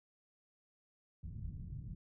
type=low-pass noise; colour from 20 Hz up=white; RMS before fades=-45 dBFS; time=1.23-1.95 s; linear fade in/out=5 ms; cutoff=140 Hz; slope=24 dB/octave; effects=none